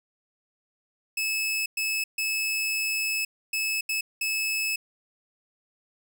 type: tone bursts at uneven times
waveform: sawtooth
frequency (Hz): 2600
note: E7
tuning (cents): -24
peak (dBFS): -22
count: 6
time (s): 1.17-1.66 / 1.77-2.04 / 2.18-3.25 / 3.53-3.81 / 3.89-4.01 / 4.21-4.76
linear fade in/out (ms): 5
effects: none